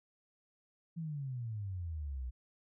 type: exponential sweep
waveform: sine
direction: down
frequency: 170 to 59.9 Hz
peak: -37 dBFS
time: 0.96-2.31 s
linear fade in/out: 20 ms
effects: none